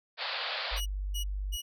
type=band-pass noise; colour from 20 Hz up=white; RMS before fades=-35 dBFS; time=0.17-0.81 s; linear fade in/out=50 ms; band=480 to 4700 Hz; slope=96 dB/octave
type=tone; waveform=sine; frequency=49 Hz; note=G1; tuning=in tune; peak=-31 dBFS; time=0.71-1.57 s; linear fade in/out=20 ms
type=tone bursts; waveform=sawtooth; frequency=2910 Hz; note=F#7; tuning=29 cents flat; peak=-32 dBFS; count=3; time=0.76-1.62 s; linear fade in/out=20 ms; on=100 ms; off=280 ms
effects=none